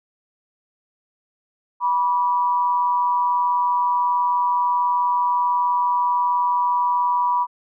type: tone pair together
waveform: sine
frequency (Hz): 977 / 1155.6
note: B5 / D6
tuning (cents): -19 / -28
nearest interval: minor third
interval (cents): 291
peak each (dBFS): -17 / -26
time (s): 1.8-7.47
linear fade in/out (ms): 50
effects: none